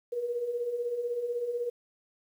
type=beating tone pair; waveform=sine; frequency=465.9 / 481.9 Hz; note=A#4 / B4; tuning=-1 / -43 cents; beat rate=16 Hz; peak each=-38 / -30 dBFS; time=0.12-1.7 s; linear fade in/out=10 ms; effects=10-bit